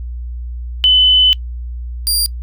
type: tone pair in turn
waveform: sine / 20% pulse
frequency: 3016 / 4768 Hz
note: F#7 / D8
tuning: +32 / +25 cents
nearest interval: minor sixth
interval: 793 cents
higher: second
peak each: -6 / -7 dBFS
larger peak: first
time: 0.84-1.33 / 2.07-2.26 s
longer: first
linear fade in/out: 0 ms
effects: noise-tail reverb RT60 0.1 s tail -24 dB re dry + added 60 Hz sine -22 dBFS peak until 2.42 s